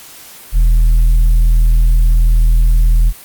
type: tone with tanh clipping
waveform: sine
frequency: 40.64 Hz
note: E1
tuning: 24 cents flat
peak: -7 dBFS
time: 0.52-3.13 s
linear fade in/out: 50 ms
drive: 4 dB
effects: white hiss -36 dBFS RMS until 3.24 s + Opus 48 kbps